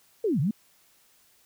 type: linear two-way sweep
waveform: sine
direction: down then up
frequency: 476.4 to 123.47 to 230.9 Hz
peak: -22 dBFS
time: 0.24-0.51 s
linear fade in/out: 5 ms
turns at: 0.4 s
effects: white hiss -62 dBFS RMS until 1.45 s